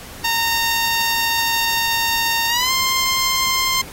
10% pulse tone with pitch glide, 920 to 1050.7 Hz, A#5 to C6, -23 to +7 cents, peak -8 dBFS, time 0.24-3.82 s, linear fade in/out 10 ms, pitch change +230 cents, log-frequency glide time 2.48-2.71 s, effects pink hiss -37 dBFS RMS until 3.92 s + AAC 48 kbps

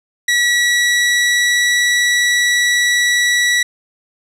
sawtooth tone with pitch glide, 1933 to 1944.2 Hz, B6 to B6, -38 to -28 cents, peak -8 dBFS, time 0.28-3.63 s, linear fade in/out 5 ms, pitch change +10 cents, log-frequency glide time 0.39-1.79 s, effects low-pass 9000 Hz 12 dB/octave + 8-bit

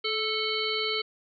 harmonic tone with a mistuned harmonic, 440 Hz, A4, in tune, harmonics 1 / 3 / 5 / 7 / 9 / 10, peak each -32 / -36 / -33 / -32 / -35 / -34 dBFS, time 0.04-1.02 s, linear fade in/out 10 ms, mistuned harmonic 1, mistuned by -27 cents, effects none

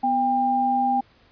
sine tone pair together, 249 / 797.9 Hz, B3 / G5, +14 / +30 cents, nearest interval octave + minor sixth, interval 2016 cents, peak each -26 / -19 dBFS, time 0.03-1.01 s, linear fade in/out 10 ms, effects pink hiss -57 dBFS RMS until 1.31 s + resampled to 11025 Hz

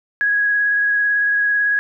sine tone with vibrato, 1661.2 Hz, G#6, in tune, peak -14 dBFS, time 0.21-1.79 s, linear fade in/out 0 ms, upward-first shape triangle, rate 18 Hz, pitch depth 16 cents each way, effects none

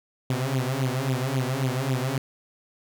sawtooth tone with flanger, 130.81 Hz, C3, in tune, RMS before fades -26 dBFS, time 0.3-2.18 s, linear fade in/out 2 ms, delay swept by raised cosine 0.28 to 6.18 ms, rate 3.7 Hz, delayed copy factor +1, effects none

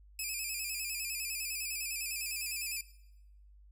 10% pulse tone with vibrato, 2489 Hz, D#7, in tune, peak -27 dBFS, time 0.19-2.81 s, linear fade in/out 2 ms, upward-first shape square, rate 9.9 Hz, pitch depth 63 cents each way, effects noise-tail reverb RT60 0.9 s tail -19 dB re dry + added 50 Hz sine -55 dBFS peak until 3.71 s

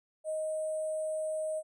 sine tone with sample-and-hold, 626 Hz, D#5, 10 cents sharp, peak -31 dBFS, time 0.24-1.63 s, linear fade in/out 50 ms, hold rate 8820 Hz, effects resampled to 22050 Hz

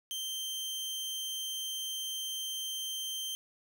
sawtooth tone, 3136 Hz, G7, in tune, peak -32 dBFS, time 0.11-3.35 s, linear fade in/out 0 ms, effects 11-bit

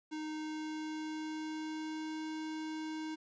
square tone with pitch glide, 309.5 to 313.3 Hz, D#4 to D#4, -9 to +12 cents, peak -39 dBFS, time 0.11-3.16 s, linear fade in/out 20 ms, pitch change +21 cents, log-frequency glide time 0.32-2.26 s, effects resampled to 16000 Hz + 11-bit

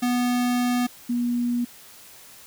square / sine tone pair in turn, 245.6 / 241.1 Hz, B3 / B3, -9 / -41 cents, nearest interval unison, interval 32 cents, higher first, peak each -21 dBFS, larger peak neither, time 0.02-0.87 / 1.09-1.65 s, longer first, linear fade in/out 10 ms, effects white hiss -47 dBFS RMS until 2.46 s

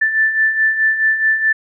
sine beating tone pair, 1760 / 1764.7 Hz, A6 / A6, 0 / +5 cents, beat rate 4.7 Hz, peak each -20 / -13 dBFS, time 0.01-1.53 s, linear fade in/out 10 ms, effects none

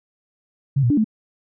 sine tone with pitch steps, 138 / 119.7 / 291.4 / 217.8 Hz, C#3 / A#2 / D4 / A3, -7 / +46 / -13 / -17 cents, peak -14 dBFS, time 0.76-1.044 s, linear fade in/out 10 ms, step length 71 ms, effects none

